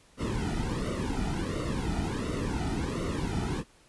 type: noise with flanger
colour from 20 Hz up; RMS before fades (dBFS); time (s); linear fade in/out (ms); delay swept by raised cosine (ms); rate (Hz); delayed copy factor
brown; -31; 0.17-3.64; 50; 1.2 to 1.86; 1.4; -0.85
effects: pink hiss -60 dBFS RMS until 3.88 s + resampled to 24000 Hz